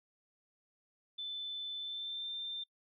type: tone with pitch glide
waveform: sine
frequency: 3520 to 3582 Hz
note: A7 to A7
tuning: 0 to +30 cents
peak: -38 dBFS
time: 1.18-2.64 s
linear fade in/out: 10 ms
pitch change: +30 cents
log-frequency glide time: 1.78-2.3 s
effects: noise-tail reverb RT60 0.1 s tail -24 dB re dry